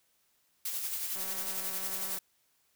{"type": "noise with tremolo", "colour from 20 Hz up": "blue", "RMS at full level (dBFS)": -34, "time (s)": [0.65, 2.19], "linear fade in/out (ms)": 5, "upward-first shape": "sine", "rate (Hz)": 11, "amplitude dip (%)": 40}
{"type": "click train", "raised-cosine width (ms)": 0.5, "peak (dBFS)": -33, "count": 194, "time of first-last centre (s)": [1.16, 2.176], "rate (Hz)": 190}
{"effects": ["white hiss -72 dBFS RMS until 2.75 s"]}